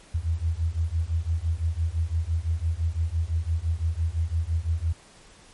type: beating tone pair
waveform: sine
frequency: 79.3 / 85.2 Hz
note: D#2 / F2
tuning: +33 / -42 cents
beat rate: 5.9 Hz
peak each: -26 / -26 dBFS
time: 0.14-4.93 s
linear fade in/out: 10 ms
effects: pink hiss -52 dBFS RMS until 5.53 s + MP3 48 kbps